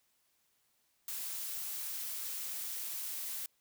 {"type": "noise", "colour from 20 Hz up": "blue", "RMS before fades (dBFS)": -40, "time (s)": [1.08, 3.46], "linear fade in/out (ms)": 2, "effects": ["white hiss -75 dBFS RMS until 3.6 s"]}